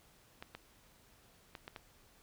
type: clicks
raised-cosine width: 0.3 ms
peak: -29 dBFS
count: 5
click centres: 0.425 / 0.55 / 1.552 / 1.679 / 1.762 s
effects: pink hiss -65 dBFS RMS until 2.22 s